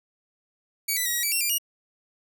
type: tone with pitch steps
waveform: 5% pulse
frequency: 2262 / 1989 / 1901 / 1911 / 2309 / 2729 / 2386 / 2873 Hz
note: C#7 / B6 / A#6 / A#6 / D7 / F7 / D7 / F7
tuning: +34 / +12 / +33 / +43 / -30 / -41 / +27 / +48 cents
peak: -14 dBFS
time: 0.88-1.584 s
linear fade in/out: 10 ms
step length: 88 ms
effects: none